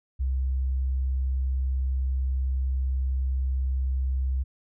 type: tone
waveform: sine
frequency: 65.4 Hz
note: C2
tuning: in tune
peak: -23 dBFS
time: 0.19-4.44 s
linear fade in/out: 20 ms
effects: none